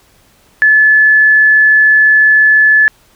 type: tone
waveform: sine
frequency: 1727 Hz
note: A6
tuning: 33 cents flat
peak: -4 dBFS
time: 0.62-2.88 s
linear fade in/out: 0 ms
effects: pink hiss -49 dBFS RMS until 3.15 s